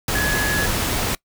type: tone in noise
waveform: sine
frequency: 1688 Hz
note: G#6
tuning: 28 cents sharp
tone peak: -21 dBFS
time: 0.15-0.66 s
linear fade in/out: 2 ms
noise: pink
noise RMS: -22 dBFS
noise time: 0.08-1.15 s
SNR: -2 dB
effects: noise-tail reverb RT60 0.1 s tail -23 dB re dry